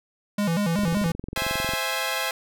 square tone with vibrato, 185.2 Hz, F#3, 2 cents sharp, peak -22 dBFS, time 0.38-1.12 s, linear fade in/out 5 ms, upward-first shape square, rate 5.3 Hz, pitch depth 180 cents each way
click train, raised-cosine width 3 ms, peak -20 dBFS, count 22, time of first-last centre 0.79-1.736 s, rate 22.2 Hz
10% pulse chord, C augmented, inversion none, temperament equal, 523.3 / 659.3 / 830.6 Hz, C5 / E5 / G#5, 0 / 0 / 0 cents, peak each -21 dBFS, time 1.36-2.31 s, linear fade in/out 2 ms
effects none

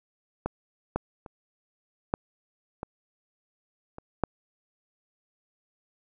clicks, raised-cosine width 1 ms, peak -14 / -12 / -28 / -10 / -19 / -26 / -9 dBFS, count 7, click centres 0.46 / 0.96 / 1.262 / 2.139 / 2.831 / 3.984 / 4.237 s, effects none

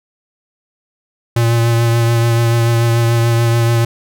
square tone with vibrato, 116.6 Hz, A#2, 1 cent sharp, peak -11 dBFS, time 1.36-3.85 s, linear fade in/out 5 ms, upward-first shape triangle, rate 6.9 Hz, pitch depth 23 cents each way, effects none

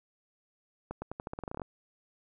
accelerating click train, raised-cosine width 1 ms, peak -23 dBFS, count 14, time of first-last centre 0.91-1.618 s, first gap 110 ms, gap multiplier 0.87, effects none

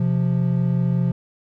triangle tone pair together, 129.3 / 174.64 Hz, C3 / F3, -20 / 0 cents, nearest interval perfect fourth, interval 520 cents, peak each -18 dBFS, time 0-1.12 s, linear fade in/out 5 ms, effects none

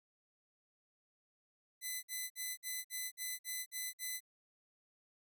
5% pulse tone bursts, 2013 Hz, B6, 33 cents sharp, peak -29 dBFS, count 9, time 1.81-4.206 s, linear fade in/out 50 ms, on 220 ms, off 52 ms, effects none

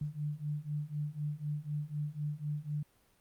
sine beating tone pair, 146.5 / 150.5 Hz, D3 / D3, -4 / +43 cents, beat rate 4 Hz, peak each -38 / -37 dBFS, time 0.01-2.83 s, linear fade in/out 5 ms, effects pink hiss -69 dBFS RMS until 3.2 s + Opus 48 kbps

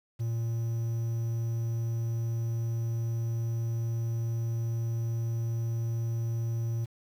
triangle tone with quantisation, 115.3 Hz, A#2, 19 cents flat, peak -26 dBFS, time 0.19-6.86 s, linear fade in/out 20 ms, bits 9, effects none

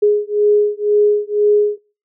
sine beating tone pair, 415.3 / 417.3 Hz, G#4 / G#4, 0 / +8 cents, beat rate 2 Hz, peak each -14 dBFS, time 0.02-1.78 s, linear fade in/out 10 ms, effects noise-tail reverb RT60 0.4 s tail -23 dB re dry

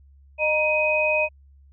sine tone cluster, 613 / 939 / 2510 Hz, D#5 / A#5 / D#7, -26 / +12 / +15 cents, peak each -22 / -30 / -21 dBFS, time 0.38-1.29 s, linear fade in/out 50 ms, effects added 69 Hz sine -49 dBFS peak until 1.72 s

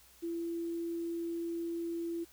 sine tone with quantisation, 337.1 Hz, E4, 39 cents sharp, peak -34 dBFS, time 0.22-2.25 s, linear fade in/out 20 ms, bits 10, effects added 60 Hz sine -68 dBFS peak until 2.32 s + white hiss -61 dBFS RMS until 2.32 s

